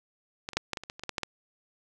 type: clicks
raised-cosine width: 0.2 ms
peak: -17 / -24 / -8 / -13 / -17 / -24 / -20 / -26 / -19 / -15 / -12 / -14 dBFS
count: 12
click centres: 0.489 / 0.533 / 0.57 / 0.733 / 0.772 / 0.836 / 0.899 / 0.995 / 1.036 / 1.093 / 1.182 / 1.233 s
effects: none